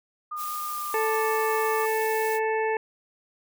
sine tone with pitch glide, 1217 to 1175.5 Hz, D#6 to D6, -39 to +1 cents, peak -30 dBFS, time 0.31-1.86 s, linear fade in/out 10 ms, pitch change -60 cents, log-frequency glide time 0.55-1.25 s
blue noise, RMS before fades -37 dBFS, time 0.36-2.4 s, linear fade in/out 50 ms
harmonic tone, 440 Hz, A4, in tune, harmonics 1 / 2 / 4 / 5 / 6, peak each -25 / -28 / -32 / -37 / -40 dBFS, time 0.94-2.77 s, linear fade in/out 2 ms
effects none

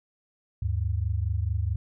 sine tone pair together, 76.6 / 101.16 Hz, D#2 / G#2, -27 / -45 cents, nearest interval perfect fourth, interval 482 cents, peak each -27 dBFS, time 0.62-1.76 s, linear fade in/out 5 ms, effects none

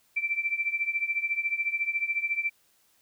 sine tone with tremolo, 2340 Hz, D7, 7 cents flat, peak -22 dBFS, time 0.16-2.5 s, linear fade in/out 10 ms, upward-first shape triangle, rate 14 Hz, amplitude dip 90%, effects white hiss -66 dBFS RMS until 3.01 s

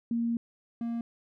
sine / triangle tone pair in turn, 233.1 / 233.1 Hz, A#3 / A#3, 0 / 0 cents, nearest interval unison, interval 0 cents, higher neither, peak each -26 / -28 dBFS, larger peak first, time 0.11-0.37 / 0.81-1.01 s, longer first, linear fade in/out 2 ms, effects none

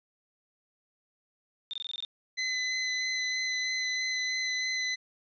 sine tone bursts, 3625 Hz, A#7, 49 cents flat, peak -33 dBFS, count 8, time 1.71-2.049 s, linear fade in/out 0 ms, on 24 ms, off 21 ms
25% pulse tone with vibrato, 2024 Hz, B6, 42 cents sharp, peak -25 dBFS, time 2.37-4.96 s, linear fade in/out 20 ms, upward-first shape sine, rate 3.1 Hz, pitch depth 11 cents each way
effects resampled to 16000 Hz

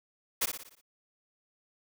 white noise with echo, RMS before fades -28 dBFS, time 0.41-0.46 s, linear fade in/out 10 ms, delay 59 ms, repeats 6, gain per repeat -6 dB, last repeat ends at 0.814 s, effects none

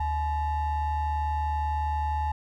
triangle ring-modulated tone, 466.2 Hz, A#4, in tune, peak -20 dBFS, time 0-2.32 s, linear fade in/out 5 ms, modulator 391 Hz, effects none

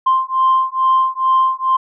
sine beating tone pair, 1046.5 / 1048.8 Hz, C6 / C6, 0 / +4 cents, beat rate 2.3 Hz, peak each -14 dBFS, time 0.06-1.77 s, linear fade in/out 10 ms, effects tanh soft clip ceiling -6 dBFS

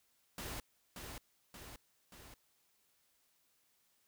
pink noise with echo, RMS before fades -44 dBFS, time 0.38-0.6 s, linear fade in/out 2 ms, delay 580 ms, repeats 3, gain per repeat -4 dB, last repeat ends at 2.34 s, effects white hiss -75 dBFS RMS until 4.07 s

